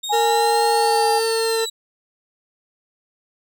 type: linear two-way sweep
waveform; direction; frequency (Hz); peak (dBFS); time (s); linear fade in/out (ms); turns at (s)
30% pulse; up then down; 3688 to 4699 to 3879; -23; 0.03-1.7; 10; 1.13
type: tone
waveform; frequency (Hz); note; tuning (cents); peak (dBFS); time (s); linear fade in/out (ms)
sine; 830.6; G#5; 0; -17; 0.09-1.2; 20
type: tone with pitch glide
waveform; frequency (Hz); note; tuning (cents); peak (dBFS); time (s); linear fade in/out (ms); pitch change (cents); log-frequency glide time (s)
40% pulse; 460.3 to 451.3; A#4 to A4; -22 to +44; -18; 0.12-1.66; 20; -34; 0.7-1.08
effects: none